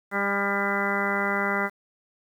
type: harmonic tone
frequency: 199.9 Hz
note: G3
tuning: 34 cents sharp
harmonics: 1 / 2 / 3 / 4 / 5 / 6 / 7 / 8 / 9 / 10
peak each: -31 / -32 / -33 / -33 / -34 / -33 / -30 / -34 / -38 / -29 dBFS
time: 0.11-1.7 s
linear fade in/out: 50 ms
effects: 9-bit